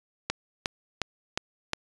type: click train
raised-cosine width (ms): 0.2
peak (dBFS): -9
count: 5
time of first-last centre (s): 0.3-1.734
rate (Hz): 2.79
effects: resampled to 22050 Hz